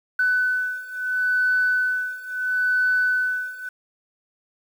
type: beating tone pair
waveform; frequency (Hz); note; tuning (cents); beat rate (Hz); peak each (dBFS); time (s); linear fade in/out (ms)
sine; 1500 / 1500.74; F#6 / F#6; +23 / +24; 0.74; -23 / -21; 0.19-3.69; 5
effects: tanh soft clip ceiling -12 dBFS + 8-bit